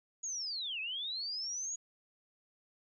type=linear two-way sweep; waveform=sine; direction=down then up; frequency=6810 to 2500 to 6810 Hz; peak=-36 dBFS; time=0.23-1.76 s; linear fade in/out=10 ms; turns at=0.8 s; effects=none